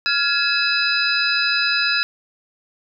sine tone cluster, 1396 / 1685 / 2600 / 3983 / 4987 Hz, F6 / G#6 / E7 / B7 / D#8, -1 / +25 / -24 / +14 / +3 cents, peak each -23 dBFS, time 0.06-2.03 s, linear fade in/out 0 ms, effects none

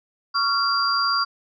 sine tone cluster, 1122 / 1380 / 4758 Hz, C#6 / F6 / D8, +21 / -21 / +22 cents, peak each -23 dBFS, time 0.34-1.25 s, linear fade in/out 20 ms, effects none

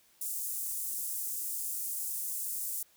pink high-pass noise, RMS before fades -36 dBFS, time 0.21-2.83 s, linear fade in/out 5 ms, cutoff 8300 Hz, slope 24 dB/octave, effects white hiss -65 dBFS RMS until 2.96 s

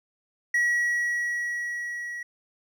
triangle tone with level ramp, 1920 Hz, B6, 49 cents flat, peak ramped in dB -18 to -31 dBFS, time 0.54-2.23 s, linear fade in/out 5 ms, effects none

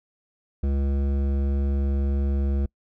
sine tone with hard clipping, 69.3 Hz, C#2, in tune, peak -23 dBFS, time 0.63-2.66 s, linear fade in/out 5 ms, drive 13 dB, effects noise-tail reverb RT60 0.1 s tail -26 dB re dry

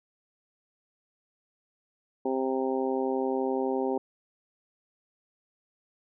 harmonic tone, 131.7 Hz, C3, 12 cents sharp, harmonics 2 / 3 / 4 / 5 / 6 / 7, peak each -31 / -29 / -33 / -42 / -35 / -39 dBFS, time 2.25-3.98 s, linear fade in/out 5 ms, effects none

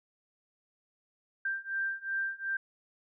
sine beating tone pair, 1576 / 1578.7 Hz, G6 / G6, +9 / +12 cents, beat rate 2.7 Hz, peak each -35 / -34 dBFS, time 1.45-2.57 s, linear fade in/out 5 ms, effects none

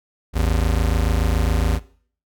square tone pair together, 53.98 / 81 Hz, A1 / E2, -32 / -30 cents, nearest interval perfect fifth, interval 702 cents, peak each -19 / -22 dBFS, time 0.33-1.8 s, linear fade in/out 50 ms, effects noise-tail reverb RT60 0.5 s tail -19 dB re dry

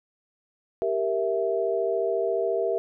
sine chord, E diminished, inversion first, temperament equal, 392 / 466.2 / 659.3 Hz, G4 / Bb4 / E5, 0 / 0 / 0 cents, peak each -27 dBFS, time 0.82-2.78 s, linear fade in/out 0 ms, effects none

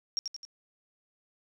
sine tone with echo, 5580 Hz, F8, 2 cents flat, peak -27 dBFS, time 0.17-0.19 s, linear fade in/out 0 ms, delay 87 ms, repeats 3, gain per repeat -5 dB, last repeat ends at 0.451 s, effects none

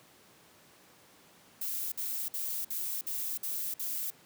violet noise bursts, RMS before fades -35 dBFS, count 7, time 1.61-4.104 s, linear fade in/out 5 ms, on 310 ms, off 54 ms, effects pink hiss -59 dBFS RMS until 4.25 s + high-pass 150 Hz 12 dB/octave

